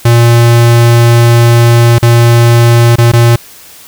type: tone with dropouts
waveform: square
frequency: 117.9 Hz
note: A#2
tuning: 20 cents sharp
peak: -3 dBFS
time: 0.05-3.36 s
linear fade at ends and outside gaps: 5 ms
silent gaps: 1.985-2.026 / 2.958-2.983 / 3.118-3.133 s
effects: white hiss -34 dBFS RMS until 3.87 s